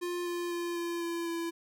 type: tone with pitch steps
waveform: square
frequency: 351.9 / 348.7 / 345.5 / 342.3 / 339.1 / 336 Hz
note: F4 / F4 / F4 / F4 / E4 / E4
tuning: +13 / -3 / -19 / -35 / +49 / +33 cents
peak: -33 dBFS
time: 0.01-1.51 s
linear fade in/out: 20 ms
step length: 250 ms
effects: none